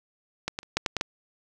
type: clicks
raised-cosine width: 0.2 ms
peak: -11 / -14 / -30 / -6 / -7 / -9 / -8 dBFS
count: 7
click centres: 0.48 / 0.589 / 0.631 / 0.77 / 0.862 / 0.967 / 1.011 s
effects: none